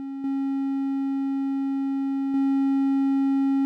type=tone with level steps; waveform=triangle; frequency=272.8 Hz; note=C#4; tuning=28 cents flat; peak=-28 / -21 / -17 dBFS; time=0-3.65 s; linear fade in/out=0 ms; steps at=0.24 / 2.34 s; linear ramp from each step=2 ms; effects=none